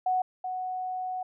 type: tone pair in turn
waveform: sine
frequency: 740 / 740 Hz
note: F#5 / F#5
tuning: 0 / 0 cents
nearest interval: unison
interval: 0 cents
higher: neither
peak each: -23 / -30 dBFS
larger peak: first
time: 0.06-0.22 / 0.44-1.23 s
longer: second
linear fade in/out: 5 ms
effects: none